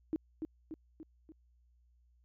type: tone with echo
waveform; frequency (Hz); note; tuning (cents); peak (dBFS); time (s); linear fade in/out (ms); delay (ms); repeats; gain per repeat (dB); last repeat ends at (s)
sine; 316.1; D#4; +27; -30; 0.13-0.16; 0; 290; 4; -5; 1.32
effects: added 60 Hz sine -65 dBFS peak until 2.24 s